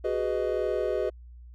triangle chord, G# minor seventh, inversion third, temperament just, 373.8 / 415.3 / 498.4 / 623 Hz, F#4 / G#4 / B4 / D#5, +18 / 0 / +16 / +2 cents, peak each -29 dBFS, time 0.04-1.1 s, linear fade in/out 10 ms, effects added 60 Hz sine -44 dBFS peak until 1.54 s

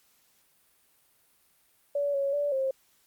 sine tone with pitch steps, 572 / 555 / 579 / 533 Hz, D5 / C#5 / D5 / C5, -46 / +2 / -25 / +32 cents, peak -25 dBFS, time 1.95-2.71 s, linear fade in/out 5 ms, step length 190 ms, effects white hiss -66 dBFS RMS until 3.06 s + Opus 48 kbps

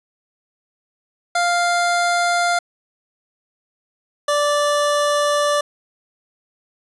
25% pulse tone pair in turn, 698.5 / 584.7 Hz, F5 / D5, 0 / -8 cents, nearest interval minor third, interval 308 cents, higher first, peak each -12 dBFS, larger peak neither, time 1.35-2.59 / 4.28-5.61 s, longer second, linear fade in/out 5 ms, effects resampled to 24000 Hz + 8-bit

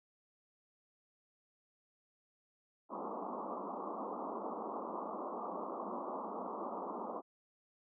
white band-pass noise, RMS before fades -42 dBFS, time 2.89-7.22 s, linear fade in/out 50 ms, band 190 to 1200 Hz, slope 96 dB/octave, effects none

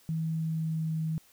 sine tone with pitch glide, 161 to 159.15 Hz, E3 to D#3, -41 to +39 cents, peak -28 dBFS, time 0.09-1.18 s, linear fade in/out 0 ms, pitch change -20 cents, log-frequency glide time 0.33-1.02 s, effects white hiss -61 dBFS RMS until 1.32 s

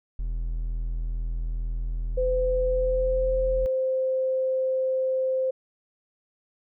triangle tone, 41.11 Hz, E1, 4 cents flat, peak -24 dBFS, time 0.19-3.66 s, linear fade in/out 0 ms
sine tone with pitch glide, 509 to 521.5 Hz, C5 to C5, -48 to -6 cents, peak -22 dBFS, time 2.17-5.51 s, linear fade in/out 10 ms, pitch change +42 cents, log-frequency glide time 2.64-3.33 s
effects none

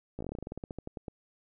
slowing click train, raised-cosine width 2 ms, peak -25 dBFS, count 19, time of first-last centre 0.19-1.082 s, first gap 16 ms, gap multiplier 1.12, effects none

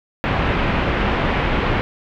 pink low-pass noise, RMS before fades -19 dBFS, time 0.24-1.81 s, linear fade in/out 0 ms, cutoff 2800 Hz, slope 24 dB/octave, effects none

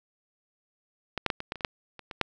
clicks, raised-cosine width 0.3 ms, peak -14 / -8 / -10 / -19 / -15 / -24 / -24 / -7 / -27 / -22 / -7 dBFS, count 11, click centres 1.177 / 1.263 / 1.302 / 1.404 / 1.521 / 1.557 / 1.608 / 1.648 / 1.993 / 2.112 / 2.213 s, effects none

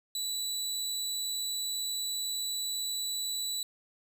25% pulse tone, 3951 Hz, B7, in tune, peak -28 dBFS, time 0.15-3.63 s, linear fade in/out 2 ms, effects none

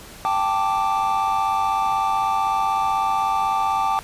triangle chord, G suspended second, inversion none, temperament equal, 784 / 880 / 1174.7 Hz, G5 / A5 / D6, 0 / 0 / 0 cents, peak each -21 dBFS, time 0.25-3.99 s, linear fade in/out 0 ms, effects pink hiss -41 dBFS RMS until 4.03 s + resampled to 32000 Hz

